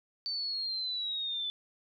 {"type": "linear sweep", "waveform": "sine", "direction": "down", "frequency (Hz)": [4562, 3484], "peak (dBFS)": -32, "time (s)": [0.26, 1.5], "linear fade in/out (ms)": 0, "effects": []}